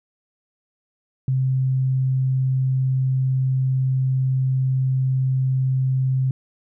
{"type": "tone", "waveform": "sine", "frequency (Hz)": 131.1, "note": "C3", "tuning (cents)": 4, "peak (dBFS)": -17, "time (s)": [1.28, 6.31], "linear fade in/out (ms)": 2, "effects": []}